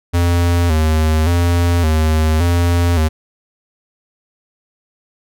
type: tone with vibrato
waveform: square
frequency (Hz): 82.41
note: E2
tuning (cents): 0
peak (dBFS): -12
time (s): 0.13-3.09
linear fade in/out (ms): 20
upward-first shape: square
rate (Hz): 0.88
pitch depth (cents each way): 85
effects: none